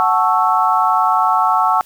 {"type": "chord", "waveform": "sine", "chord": "F# minor seventh", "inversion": "none", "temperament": "equal", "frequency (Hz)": [740, 880, 1108.7, 1318.5], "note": ["F#5", "A5", "C#6", "E6"], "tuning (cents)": [0, 0, 0, 0], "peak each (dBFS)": -17, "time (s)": [0, 1.81], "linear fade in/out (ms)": 0, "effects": ["white hiss -47 dBFS RMS until 1.85 s"]}